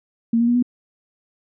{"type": "tone with pitch steps", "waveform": "sine", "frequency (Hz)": [230.4, 235.5, 240.7, 246.1], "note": ["A#3", "A#3", "B3", "B3"], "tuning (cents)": [-20, 18, -44, -6], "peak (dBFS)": -14, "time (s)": [0.33, 0.626], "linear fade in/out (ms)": 5, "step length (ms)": 74, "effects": []}